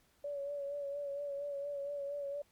sine tone with vibrato, 568 Hz, C#5, 42 cents sharp, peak -37 dBFS, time 0.24-2.42 s, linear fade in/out 5 ms, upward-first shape sine, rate 4.3 Hz, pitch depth 34 cents each way, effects pink hiss -71 dBFS RMS until 2.51 s + Opus 48 kbps

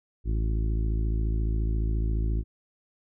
harmonic tone, 54.4 Hz, A1, 19 cents flat, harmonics 1 / 2 / 3 / 4 / 5 / 6 / 7, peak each -24 / -32 / -40 / -41 / -43 / -41 / -46 dBFS, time 0.24-2.44 s, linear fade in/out 50 ms, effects none

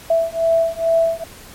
sine beating tone pair, 659.3 / 661.6 Hz, E5 / E5, 0 / +6 cents, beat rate 2.3 Hz, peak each -17 dBFS, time 0.1-1.24 s, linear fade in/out 5 ms, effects pink hiss -40 dBFS RMS until 1.54 s + MP3 64 kbps

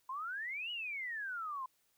sine exponential two-way sweep, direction up then down, 1010 to 2958 to 1010 Hz, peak -38 dBFS, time 0.09-1.66 s, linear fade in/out 5 ms, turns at 0.71 s, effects white hiss -75 dBFS RMS until 1.97 s

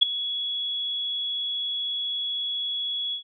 sine tone with ADSR envelope, 3366 Hz, G#7, 23 cents sharp, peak -10 dBFS, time 0.01-3.23 s, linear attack 18 ms, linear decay 6 ms, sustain -16 dB, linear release 99 ms, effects none

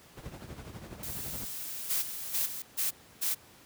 brown noise with tremolo, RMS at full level -36 dBFS, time 0.16-1.46 s, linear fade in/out 20 ms, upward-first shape triangle, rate 12 Hz, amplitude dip 80%
blue noise, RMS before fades -39 dBFS, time 1.03-2.62 s, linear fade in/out 2 ms
blue noise bursts, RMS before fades -30 dBFS, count 4, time 1.89-3.35 s, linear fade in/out 20 ms, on 140 ms, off 300 ms
effects pink hiss -56 dBFS RMS until 3.65 s + high-pass 80 Hz 12 dB/octave

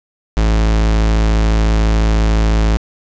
45% pulse tone, 54.1 Hz, A1, 29 cents flat, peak -10 dBFS, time 0.37-2.77 s, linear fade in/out 0 ms, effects resampled to 16000 Hz + 7-bit

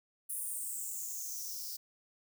violet noise with high-pass filter sweep, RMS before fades -40 dBFS, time 0.29-1.77 s, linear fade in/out 10 ms, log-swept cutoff 10000 to 4900 Hz, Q 6.5, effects none

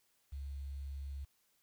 sine tone with quantisation, 69.3 Hz, C#2, in tune, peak -40 dBFS, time 0.32-1.25 s, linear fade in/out 10 ms, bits 11, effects white hiss -75 dBFS RMS until 1.62 s

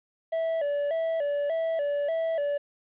triangle tone with vibrato, 614 Hz, D#5, 23 cents flat, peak -23 dBFS, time 0.32-2.58 s, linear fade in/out 10 ms, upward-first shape square, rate 1.7 Hz, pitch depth 110 cents each way, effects resampled to 8000 Hz + 10-bit

